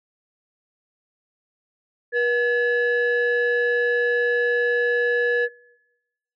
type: tone pair together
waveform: sine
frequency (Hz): 481.2 / 1708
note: B4 / G#6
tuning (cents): -45 / +48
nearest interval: octave + minor seventh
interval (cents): 2193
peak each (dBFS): -19 / -19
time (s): 2.12-5.49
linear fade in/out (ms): 50
effects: noise-tail reverb RT60 1.0 s tail -26 dB re dry + tanh soft clip ceiling -14 dBFS